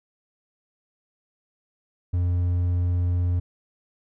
triangle tone, 88.4 Hz, F2, 22 cents sharp, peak -18 dBFS, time 2.13-3.4 s, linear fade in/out 10 ms, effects none

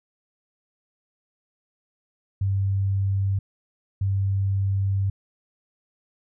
sine tone bursts at uneven times, 97.8 Hz, G2, 4 cents flat, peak -20 dBFS, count 2, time 2.41-3.39 / 4.01-5.1 s, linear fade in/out 5 ms, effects none

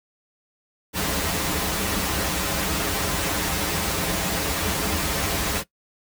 pink noise with comb filter, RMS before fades -24 dBFS, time 0.93-5.64 s, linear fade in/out 50 ms, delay 8.2 ms, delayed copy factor -0.9, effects noise-tail reverb RT60 0.1 s tail -18 dB re dry + high-pass 60 Hz 12 dB/octave

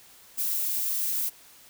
violet noise, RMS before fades -28 dBFS, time 0.37-1.3 s, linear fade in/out 20 ms, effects white hiss -53 dBFS RMS until 1.69 s

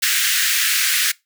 pink high-pass noise, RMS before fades -18 dBFS, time 0.02-1.12 s, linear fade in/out 10 ms, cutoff 1500 Hz, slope 48 dB/octave, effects noise-tail reverb RT60 0.2 s tail -22 dB re dry

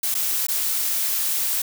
blue noise with dropouts, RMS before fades -23 dBFS, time 0.03-1.62 s, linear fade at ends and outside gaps 5 ms, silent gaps 0.143-0.149 / 0.468-0.484 s, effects none

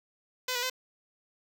5% pulse tone with pitch steps, 506 / 487.8 / 512 Hz, B4 / B4 / C5, +42 / -21 / -38 cents, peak -18 dBFS, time 0.48-0.699 s, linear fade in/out 5 ms, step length 73 ms, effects none

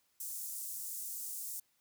pink high-pass noise, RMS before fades -42 dBFS, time 0.2-1.6 s, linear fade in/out 5 ms, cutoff 7500 Hz, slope 24 dB/octave, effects white hiss -75 dBFS RMS until 1.8 s

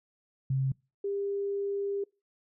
sine tone pair in turn, 133.5 / 400 Hz, C3 / G4, +35 / +35 cents, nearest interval octave + perfect fifth, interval 1900 cents, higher second, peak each -25 / -29 dBFS, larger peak first, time 0.5-0.72 / 1.04-2.04 s, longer second, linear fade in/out 5 ms, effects noise-tail reverb RT60 0.3 s tail -26 dB re dry

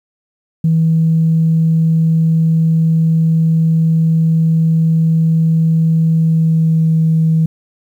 sine tone with pitch glide, 162 to 160.7 Hz, E3 to E3, -30 to -44 cents, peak -8 dBFS, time 0.64-7.46 s, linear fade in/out 5 ms, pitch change -14 cents, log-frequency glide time 6.14-6.99 s, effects tanh soft clip ceiling -4 dBFS + 8-bit

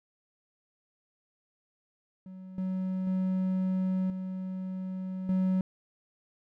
triangle tone with level steps, 186.9 Hz, F#3, 18 cents sharp, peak -40 / -27 / -24 / -31 / -22 dBFS, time 2.26-5.61 s, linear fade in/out 2 ms, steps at 2.58 / 3.07 / 4.1 / 5.29 s, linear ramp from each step 2 ms, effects none

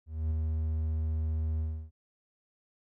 triangle tone with ADSR envelope, 78.8 Hz, D#2, 23 cents sharp, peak -24 dBFS, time 0.06-1.91 s, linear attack 250 ms, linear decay 4 ms, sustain -2 dB, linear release 310 ms, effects none

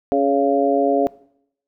harmonic tone with a mistuned harmonic, 139.8 Hz, C#3, 15 cents sharp, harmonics 2 / 3 / 4 / 5, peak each -20 / -20 / -20 / -20 dBFS, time 0.12-1.07 s, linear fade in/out 0 ms, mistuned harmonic 5, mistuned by -20 cents, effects noise-tail reverb RT60 0.7 s tail -21 dB re dry

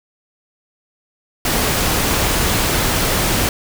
pink noise, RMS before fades -17 dBFS, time 1.45-3.49 s, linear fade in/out 2 ms, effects none

